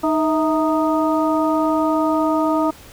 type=harmonic tone with a mistuned harmonic; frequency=310.1 Hz; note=D#4; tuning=6 cents flat; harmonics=1 / 2 / 3 / 4; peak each=-18 / -21 / -23 / -24 dBFS; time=0.03-2.71 s; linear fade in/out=10 ms; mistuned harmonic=2; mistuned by=+70 cents; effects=pink hiss -43 dBFS RMS until 2.92 s